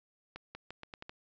accelerating click train, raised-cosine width 0.3 ms, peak -28 dBFS, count 7, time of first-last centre 0.36-1.095 s, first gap 190 ms, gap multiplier 0.82, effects resampled to 16000 Hz

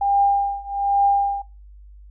sine tone with tremolo, 800 Hz, G5, 35 cents sharp, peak -13 dBFS, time 0.01-1.42 s, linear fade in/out 5 ms, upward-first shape triangle, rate 1.2 Hz, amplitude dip 95%, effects noise-tail reverb RT60 0.3 s tail -21 dB re dry + added 50 Hz sine -41 dBFS peak until 2.1 s

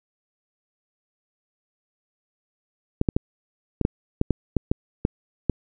clicks, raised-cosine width 3 ms, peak -6 dBFS, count 11, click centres 3.014 / 3.088 / 3.165 / 3.813 / 3.851 / 4.214 / 4.307 / 4.567 / 4.715 / 5.051 / 5.497 s, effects none

